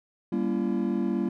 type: chord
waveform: triangle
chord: G diminished seventh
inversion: none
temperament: just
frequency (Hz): 196 / 235.2 / 282.2 / 338.7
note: G3 / Bb3 / Db4 / Fb4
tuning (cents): 0 / +16 / +31 / +47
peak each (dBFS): -27 / -27 / -31 / -28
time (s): 0.32-1.29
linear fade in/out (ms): 5
effects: none